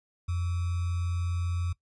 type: tone with sample-and-hold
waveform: sine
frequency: 87.31 Hz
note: F2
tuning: in tune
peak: -27 dBFS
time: 0.28-1.73 s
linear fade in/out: 10 ms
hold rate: 1225 Hz
effects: noise-tail reverb RT60 0.1 s tail -19 dB re dry + resampled to 22050 Hz